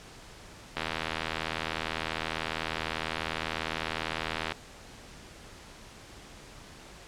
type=click train; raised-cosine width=0.3 ms; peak=-14 dBFS; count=301; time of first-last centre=0.77-4.52 s; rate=80 Hz; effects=pink hiss -49 dBFS RMS until 7.07 s + low-pass 8000 Hz 12 dB/octave